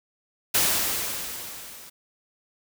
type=noise with level ramp; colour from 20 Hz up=white; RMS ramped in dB=-20 to -45 dBFS; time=0.54-1.9 s; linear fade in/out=10 ms; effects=none